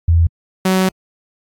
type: tone pair in turn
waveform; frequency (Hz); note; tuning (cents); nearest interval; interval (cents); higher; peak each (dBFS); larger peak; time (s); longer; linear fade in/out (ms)
sine / sawtooth; 83.6 / 187.68; E2 / F#3; +25 / +25; octave + major second; 1400; second; -8; neither; 0.08-0.27 / 0.65-0.89; second; 5
effects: AAC 64 kbps